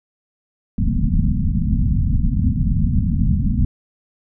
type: low-pass noise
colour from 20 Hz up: pink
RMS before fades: -17 dBFS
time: 0.78-3.65 s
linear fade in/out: 2 ms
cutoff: 250 Hz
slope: 96 dB/octave
effects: none